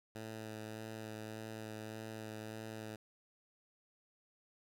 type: tone with vibrato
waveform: 10% pulse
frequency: 109.7 Hz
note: A2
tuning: 5 cents flat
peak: -36 dBFS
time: 0.15-2.96 s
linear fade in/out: 5 ms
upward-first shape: sine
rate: 1.7 Hz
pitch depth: 17 cents each way
effects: none